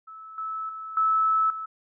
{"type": "tone with level steps", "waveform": "sine", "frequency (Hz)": 1305, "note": "E6", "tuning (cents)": -18, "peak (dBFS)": [-40, -29, -34, -19, -31], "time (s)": [0.07, 1.66], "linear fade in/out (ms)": 10, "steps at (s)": [0.38, 0.69, 0.97, 1.5], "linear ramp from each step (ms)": 2, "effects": []}